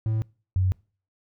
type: tone pair in turn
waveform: triangle / sine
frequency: 110.1 / 93.15 Hz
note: A2 / F#2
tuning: +2 / +12 cents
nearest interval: minor third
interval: 290 cents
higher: first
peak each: -20 / -19 dBFS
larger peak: second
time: 0.06-0.22 / 0.56-0.72 s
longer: neither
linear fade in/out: 0 ms
effects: noise-tail reverb RT60 0.4 s tail -25 dB re dry